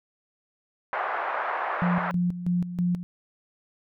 pink band-pass noise, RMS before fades -29 dBFS, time 0.93-2.11 s, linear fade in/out 0 ms, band 630 to 1700 Hz, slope 24 dB/octave
sine tone with tremolo, 176.8 Hz, F3, 22 cents sharp, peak -21 dBFS, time 1.82-3.03 s, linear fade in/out 0 ms, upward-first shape square, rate 3.1 Hz, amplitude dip 70%
effects none

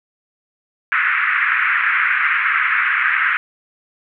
pink band-pass noise, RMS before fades -17 dBFS, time 0.92-3.37 s, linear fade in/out 0 ms, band 1300 to 2300 Hz, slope 48 dB/octave, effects none

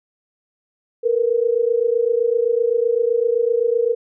sine tone pair together, 456.1 / 483.9 Hz, A#4 / B4, -38 / -35 cents, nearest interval minor second, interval 103 cents, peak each -18 dBFS, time 1.03-3.95 s, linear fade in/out 20 ms, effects none

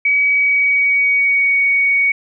sine tone with pitch glide, 2271 to 2238 Hz, C#7 to C#7, +41 to +16 cents, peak -11 dBFS, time 0.05-2.12 s, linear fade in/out 5 ms, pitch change -25 cents, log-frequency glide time 0.3-1.56 s, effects none

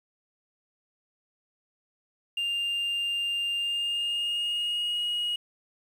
sine tone with pitch glide, 2800 to 2890 Hz, F7 to F#7, +4 to -41 cents, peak -24 dBFS, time 2.37-5.36 s, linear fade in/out 5 ms, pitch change +55 cents, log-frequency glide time 3.59-5.05 s, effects tanh soft clip ceiling -25 dBFS + 9-bit

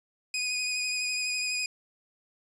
20% pulse tone with vibrato, 2486 Hz, D#7, 2 cents flat, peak -23 dBFS, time 0.34-1.66 s, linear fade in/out 2 ms, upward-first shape sine, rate 12 Hz, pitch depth 20 cents each way, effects resampled to 22050 Hz

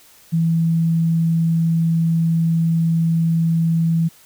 sine tone, 164.81 Hz, E3, in tune, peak -14 dBFS, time 0.32-4.09 s, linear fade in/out 20 ms, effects white hiss -49 dBFS RMS until 4.25 s

